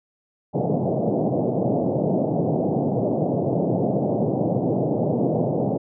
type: band-pass noise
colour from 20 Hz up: pink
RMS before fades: -22 dBFS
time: 0.53-5.78 s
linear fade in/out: 20 ms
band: 120 to 730 Hz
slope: 48 dB/octave
effects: none